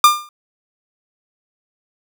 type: tone with exponential decay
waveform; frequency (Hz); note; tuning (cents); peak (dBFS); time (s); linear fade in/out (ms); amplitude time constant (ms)
45% pulse; 1200; D6; +37; -3; 0.04-0.29; 2; 53
effects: none